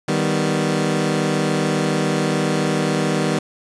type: chord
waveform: 20% pulse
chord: Eb augmented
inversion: none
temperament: equal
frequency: 155.56 / 196 / 246.9 Hz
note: Eb3 / G3 / B3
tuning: 0 / 0 / 0 cents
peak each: -16 / -17 / -19 dBFS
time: 0.08-3.39 s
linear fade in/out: 5 ms
effects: resampled to 22050 Hz + 7-bit